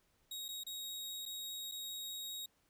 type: tone with dropouts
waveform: sawtooth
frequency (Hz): 3779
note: A#7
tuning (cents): +23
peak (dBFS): -39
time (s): 0.31-2.46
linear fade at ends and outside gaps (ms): 5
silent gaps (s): 0.483-0.487 / 0.636-0.665 / 1.255-1.26 / 1.715-1.719
effects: pink hiss -75 dBFS RMS until 2.69 s